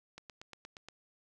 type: click train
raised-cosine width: 0.2 ms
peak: -30 dBFS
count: 7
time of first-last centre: 0.18-0.886 s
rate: 8.5 Hz
effects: none